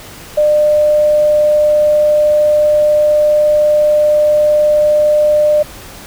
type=tone; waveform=sine; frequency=600 Hz; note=D5; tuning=37 cents sharp; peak=-7 dBFS; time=0.37-5.63 s; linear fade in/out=10 ms; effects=pink hiss -33 dBFS RMS until 6.06 s